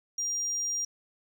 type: tone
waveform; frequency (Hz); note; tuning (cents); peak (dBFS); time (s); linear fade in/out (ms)
sine; 5700; F8; +34; -27; 0.18-0.85; 5
effects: tanh soft clip ceiling -25 dBFS + 10-bit